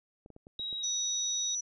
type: clicks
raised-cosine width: 2 ms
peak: -37 dBFS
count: 6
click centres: 0.261 / 0.303 / 0.364 / 0.469 / 0.596 / 0.728 s
type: tone with pitch glide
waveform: sine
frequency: 3830 to 3773 Hz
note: A#7 to A#7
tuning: +46 to +20 cents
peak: -34 dBFS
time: 0.59-1.55 s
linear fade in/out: 2 ms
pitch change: -26 cents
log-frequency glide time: 0.79-0.86 s
type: tone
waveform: sine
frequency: 5910 Hz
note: F#8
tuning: 3 cents flat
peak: -31 dBFS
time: 0.83-1.61 s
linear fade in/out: 10 ms
effects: none